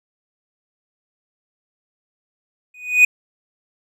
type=tone with exponential growth; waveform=triangle; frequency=2483 Hz; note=D#7; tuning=4 cents flat; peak=-3 dBFS; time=2.74-3.05 s; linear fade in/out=5 ms; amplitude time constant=66 ms; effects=none